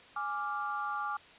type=chord; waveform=sine; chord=D diminished; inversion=second; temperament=equal; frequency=830.6 / 1174.7 / 1396.9 Hz; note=Ab5 / D6 / F6; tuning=0 / 0 / 0 cents; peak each=-38 / -35 / -39 dBFS; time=0.16-1.17 s; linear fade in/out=5 ms; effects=white hiss -55 dBFS RMS until 1.38 s + resampled to 8000 Hz